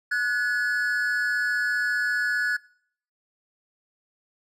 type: tone pair together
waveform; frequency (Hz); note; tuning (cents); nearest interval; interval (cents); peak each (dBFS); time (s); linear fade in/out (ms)
triangle; 1469 / 1704; F#6 / G#6; -13 / +44; minor third; 257; -23; 0.11-2.57; 10
effects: noise-tail reverb RT60 0.6 s tail -22 dB re dry